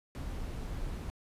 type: noise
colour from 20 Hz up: brown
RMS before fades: -38 dBFS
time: 0.15-1.1 s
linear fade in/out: 0 ms
effects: resampled to 32000 Hz